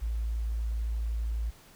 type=tone; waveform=sine; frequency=56 Hz; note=A1; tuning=31 cents sharp; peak=-28 dBFS; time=0.01-1.51 s; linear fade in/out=20 ms; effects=pink hiss -56 dBFS RMS until 1.75 s